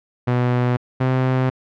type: tone pair in turn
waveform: sawtooth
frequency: 123.47 / 129.46 Hz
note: B2 / C3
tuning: 0 / -18 cents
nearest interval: minor second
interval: 82 cents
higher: second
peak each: -12 dBFS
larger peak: neither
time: 0.27-0.77 / 1-1.5 s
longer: neither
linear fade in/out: 10 ms
effects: low-pass 2000 Hz 12 dB/octave